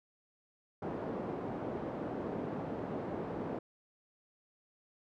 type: band-pass noise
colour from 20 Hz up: pink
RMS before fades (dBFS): -39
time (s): 0.82-3.59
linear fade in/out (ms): 5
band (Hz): 200 to 650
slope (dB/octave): 12
effects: none